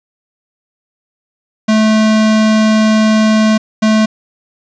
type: tone bursts at uneven times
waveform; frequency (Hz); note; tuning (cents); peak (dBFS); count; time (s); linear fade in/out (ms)
square; 217.3; A3; -21; -8; 2; 1.68-3.58 / 3.82-4.06; 10
effects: resampled to 16000 Hz + 7-bit